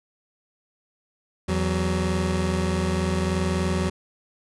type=tone pair together; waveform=25% pulse; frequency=83.3 / 187.13 Hz; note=E2 / F#3; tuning=+19 / +20 cents; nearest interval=octave + major second; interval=1401 cents; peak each=-21 dBFS; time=1.48-3.9 s; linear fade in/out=10 ms; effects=resampled to 24000 Hz